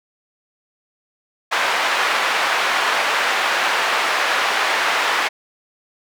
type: band-pass noise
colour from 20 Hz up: white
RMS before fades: -19 dBFS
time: 1.51-5.29 s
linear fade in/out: 20 ms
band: 690 to 2000 Hz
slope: 12 dB/octave
effects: none